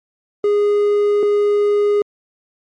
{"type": "tone pair in turn", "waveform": "triangle", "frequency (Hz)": [412.2, 412.2], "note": ["G#4", "G#4"], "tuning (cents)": [-13, -13], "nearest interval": "unison", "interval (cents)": 0, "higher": "neither", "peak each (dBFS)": -10, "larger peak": "neither", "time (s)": [[0.44, 1.23], [1.23, 2.02]], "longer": "neither", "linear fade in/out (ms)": 2, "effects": ["MP3 48 kbps"]}